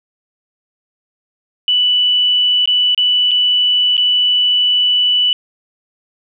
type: tone with dropouts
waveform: sine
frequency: 2969 Hz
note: F#7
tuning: 5 cents sharp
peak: -10 dBFS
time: 1.68-5.33 s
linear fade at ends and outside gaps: 1 ms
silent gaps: 2.657-2.675 / 2.947-2.977 / 3.31-3.315 / 3.968-3.978 s
effects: none